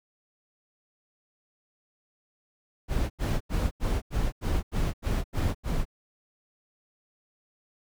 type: noise bursts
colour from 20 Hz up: brown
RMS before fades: -26 dBFS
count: 10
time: 2.88-5.854 s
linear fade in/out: 50 ms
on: 220 ms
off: 86 ms
effects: none